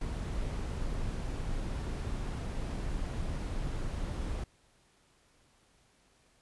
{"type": "noise", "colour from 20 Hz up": "brown", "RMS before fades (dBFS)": -35, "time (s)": [0.01, 4.44], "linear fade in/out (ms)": 5, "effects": ["pink hiss -67 dBFS RMS until 6.41 s", "resampled to 24000 Hz"]}